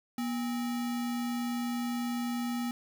sine tone with sample-and-hold, 240.8 Hz, B3, 44 cents flat, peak -30 dBFS, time 0.18-2.71 s, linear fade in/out 2 ms, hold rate 1050 Hz, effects none

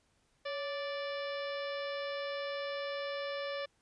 harmonic tone with a mistuned harmonic, 585 Hz, D5, 7 cents flat, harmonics 1 / 2 / 3 / 4 / 5 / 6 / 7 / 8 / 9, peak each -37 / -45 / -45 / -48 / -50 / -50 / -53 / -58 / -53 dBFS, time 0.45-3.66 s, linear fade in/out 10 ms, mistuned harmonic 1, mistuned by -73 cents, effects pink hiss -73 dBFS RMS until 3.81 s + resampled to 22050 Hz

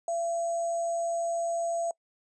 sine tone with sample-and-hold, 677 Hz, E5, 46 cents sharp, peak -27 dBFS, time 0.08-1.91 s, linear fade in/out 2 ms, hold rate 7350 Hz, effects noise-tail reverb RT60 0.1 s tail -24 dB re dry + resampled to 24000 Hz

